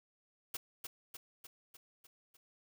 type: noise with echo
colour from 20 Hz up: white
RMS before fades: -40 dBFS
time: 0.54-0.57 s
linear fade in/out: 5 ms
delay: 300 ms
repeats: 6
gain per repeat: -4 dB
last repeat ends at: 2.37 s
effects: none